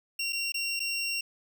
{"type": "tone with dropouts", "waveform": "25% pulse", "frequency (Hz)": 2750, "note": "F7", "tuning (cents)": -27, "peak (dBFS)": -25, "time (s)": [0.19, 1.21], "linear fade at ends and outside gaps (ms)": 5, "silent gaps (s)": [[0.325, 0.329], [0.521, 0.542], [0.795, 0.801]], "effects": []}